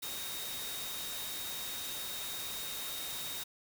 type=tone in noise; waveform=sine; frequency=3729 Hz; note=A#7; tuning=in tune; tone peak=-43 dBFS; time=0.02-3.44 s; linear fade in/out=10 ms; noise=white; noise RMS=-41 dBFS; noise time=0.02-3.44 s; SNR=-5 dB; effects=none